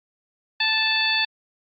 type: harmonic tone with a mistuned harmonic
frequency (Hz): 878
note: A5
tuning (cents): -4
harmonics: 1 / 2 / 3 / 4 / 5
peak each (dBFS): -30 / -25 / -24 / -25 / -25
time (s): 0.6-1.25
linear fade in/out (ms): 5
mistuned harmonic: 5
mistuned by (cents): +26
effects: Opus 48 kbps